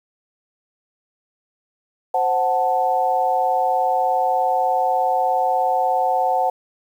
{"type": "chord", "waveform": "sine", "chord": "F# diminished", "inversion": "second", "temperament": "equal", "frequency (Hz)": [523.3, 740, 880], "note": ["C5", "F#5", "A5"], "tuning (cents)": [0, 0, 0], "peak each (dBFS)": [-23, -18, -22], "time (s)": [2.14, 6.5], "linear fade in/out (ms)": 5, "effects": ["8-bit"]}